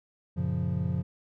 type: chord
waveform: triangle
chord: Gb major seventh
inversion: none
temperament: equal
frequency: 92.5 / 116.54 / 138.59 / 174.61 Hz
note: Gb2 / Bb2 / Db3 / F3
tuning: 0 / 0 / 0 / 0 cents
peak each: -30 / -33 / -30 / -29 dBFS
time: 0.36-1.03 s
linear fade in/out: 20 ms
effects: none